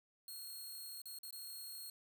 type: tone with dropouts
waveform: 10% pulse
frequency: 4266 Hz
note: C8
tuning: 33 cents sharp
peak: -40 dBFS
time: 0.28-1.9 s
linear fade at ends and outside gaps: 2 ms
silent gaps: 1.018-1.056 / 1.188-1.232 / 1.308-1.326 s
effects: 11-bit